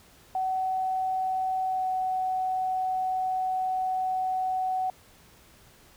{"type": "tone with pitch glide", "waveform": "sine", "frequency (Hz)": [753, 748.2], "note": ["F#5", "F#5"], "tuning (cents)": [30, 19], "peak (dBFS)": -25, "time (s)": [0.35, 4.9], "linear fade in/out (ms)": 2, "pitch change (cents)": -11, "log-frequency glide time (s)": [1.68, 1.84], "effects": ["pink hiss -56 dBFS RMS until 5.96 s"]}